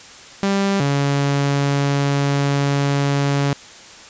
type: tone pair in turn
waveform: sawtooth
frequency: 197.3 / 140.97 Hz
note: G3 / C#3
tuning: +11 / +29 cents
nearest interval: tritone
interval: 582 cents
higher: first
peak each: -12 dBFS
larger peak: neither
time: 0.43-0.8 / 0.8-3.53 s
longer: second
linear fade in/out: 0 ms
effects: white hiss -40 dBFS RMS until 4.09 s + resampled to 16000 Hz